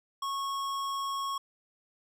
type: tone with hard clipping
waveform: sine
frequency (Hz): 1099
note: C#6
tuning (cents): -15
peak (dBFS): -33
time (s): 0.22-1.38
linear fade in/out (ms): 5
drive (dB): 16
effects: none